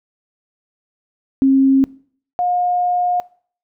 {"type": "tone pair in turn", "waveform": "sine", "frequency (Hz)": [268.9, 715], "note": ["C4", "F5"], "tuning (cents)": [47, 41], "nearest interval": "octave + perfect fourth", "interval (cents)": 1694, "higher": "second", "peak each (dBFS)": [-9, -15], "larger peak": "first", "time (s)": [[1.42, 1.84], [2.39, 3.2]], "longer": "second", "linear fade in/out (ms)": 0, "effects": ["noise-tail reverb RT60 0.5 s tail -22 dB re dry"]}